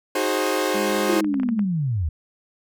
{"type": "chord", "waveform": "sawtooth", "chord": "Ab dominant seventh", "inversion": "second", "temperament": "equal with one note detuned", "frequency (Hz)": [311.1, 370, 415.3, 529], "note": ["Eb4", "Gb4", "Ab4", "C5"], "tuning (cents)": [0, 0, 0, 19], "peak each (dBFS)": [-23, -22, -23, -21], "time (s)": [0.15, 1.21], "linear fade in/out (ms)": 5}
{"type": "tone", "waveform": "sine", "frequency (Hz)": 205.7, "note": "G#3", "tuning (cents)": -16, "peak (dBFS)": -27, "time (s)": [0.74, 1.66], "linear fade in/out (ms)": 10}
{"type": "clicks", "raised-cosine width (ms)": 0.5, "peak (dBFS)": -21, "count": 11, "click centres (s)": [0.754, 0.903, 0.948, 0.987, 1.134, 1.245, 1.342, 1.399, 1.433, 1.489, 1.593]}
{"type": "linear sweep", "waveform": "sine", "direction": "down", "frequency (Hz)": [351.9, 70.1], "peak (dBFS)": -20, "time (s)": [1.09, 2.09], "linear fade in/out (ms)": 5}
{"effects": []}